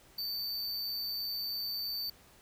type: tone with amplitude modulation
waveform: square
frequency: 4563 Hz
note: C#8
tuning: 49 cents sharp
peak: -32 dBFS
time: 0.18-2.1 s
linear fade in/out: 5 ms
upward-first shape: sine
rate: 209 Hz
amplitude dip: 60%
effects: pink hiss -60 dBFS RMS until 2.41 s